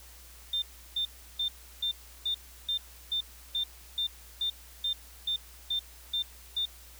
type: tone bursts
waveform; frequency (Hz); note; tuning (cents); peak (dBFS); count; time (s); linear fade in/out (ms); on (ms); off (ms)
sine; 3600; A7; +39; -27; 15; 0.53-6.655; 5; 91; 340
effects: added 60 Hz sine -52 dBFS peak until 6.99 s + white hiss -53 dBFS RMS until 6.99 s